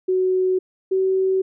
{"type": "tone pair in turn", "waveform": "sine", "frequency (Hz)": [371.8, 379.4], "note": ["F#4", "F#4"], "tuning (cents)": [8, 43], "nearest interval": "unison", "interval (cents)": 35, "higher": "second", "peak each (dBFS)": -16, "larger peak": "neither", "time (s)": [[0.08, 0.59], [0.91, 1.42]], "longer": "neither", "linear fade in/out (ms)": 10, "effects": []}